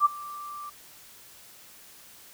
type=tone with ADSR envelope; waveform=sine; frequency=1174.7 Hz; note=D6; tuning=in tune; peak=-14 dBFS; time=0-0.7 s; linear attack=53 ms; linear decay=18 ms; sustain=-22 dB; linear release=10 ms; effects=white hiss -51 dBFS RMS until 2.33 s